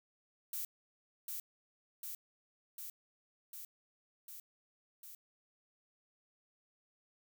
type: noise with echo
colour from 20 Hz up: violet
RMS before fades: -40 dBFS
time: 0.53-0.65 s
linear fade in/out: 2 ms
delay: 750 ms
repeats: 6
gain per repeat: -2 dB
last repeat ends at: 5.15 s
effects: none